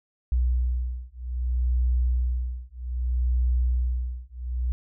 sine beating tone pair, 61.3 / 61.93 Hz, B1 / B1, -12 / +5 cents, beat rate 0.63 Hz, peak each -25 dBFS, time 0.32-4.72 s, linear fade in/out 0 ms, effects none

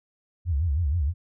sine tone with vibrato, 77.78 Hz, D#2, in tune, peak -21 dBFS, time 0.45-1.14 s, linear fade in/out 50 ms, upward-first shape sine, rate 6.3 Hz, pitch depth 240 cents each way, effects none

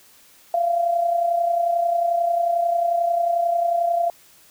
sine tone with amplitude modulation, 687 Hz, F5, 29 cents flat, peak -15 dBFS, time 0.54-4.1 s, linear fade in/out 2 ms, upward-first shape sine, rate 31.2 Hz, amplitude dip 55%, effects white hiss -52 dBFS RMS until 4.5 s

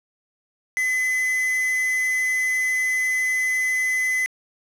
triangle tone with quantisation, 2023 Hz, B6, 41 cents sharp, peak -18 dBFS, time 0.77-4.26 s, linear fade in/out 0 ms, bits 5, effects low-pass 12000 Hz 12 dB/octave

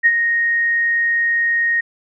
sine tone with ADSR envelope, 1864.7 Hz, A#6, in tune, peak -7 dBFS, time 0.03-1.81 s, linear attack 30 ms, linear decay 46 ms, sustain -7 dB, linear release 10 ms, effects none

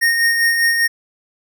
square tone with tremolo, 1851 Hz, A#6, 13 cents flat, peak -12 dBFS, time 0.01-0.88 s, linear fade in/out 20 ms, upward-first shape sine, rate 5 Hz, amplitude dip 40%, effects none

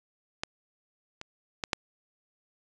clicks, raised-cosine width 0.2 ms, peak -13 / -22 / -13 / -8 dBFS, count 4, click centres 0.435 / 1.214 / 1.638 / 1.732 s, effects resampled to 22050 Hz

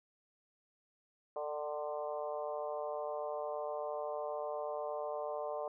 harmonic tone with a mistuned harmonic, 148.9 Hz, D3, 24 cents sharp, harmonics 3 / 4 / 5 / 6 / 7 / 8, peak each -43 / -39 / -44 / -50 / -46 / -55 dBFS, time 1.36-5.68 s, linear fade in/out 2 ms, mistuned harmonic 5, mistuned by +19 cents, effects none

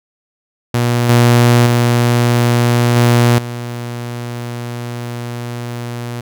sawtooth tone with level steps, 119.9 Hz, A#2, 49 cents sharp, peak -8 / -3 / -6 / -4 / -18 dBFS, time 0.74-6.21 s, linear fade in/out 5 ms, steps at 1.09 / 1.66 / 2.96 / 3.38 s, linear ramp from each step 5 ms, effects none

